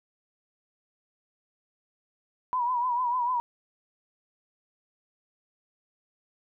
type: tone with vibrato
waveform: sine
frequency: 983 Hz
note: B5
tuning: 8 cents flat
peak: -24 dBFS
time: 2.53-3.4 s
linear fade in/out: 0 ms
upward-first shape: triangle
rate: 6.7 Hz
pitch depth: 81 cents each way
effects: none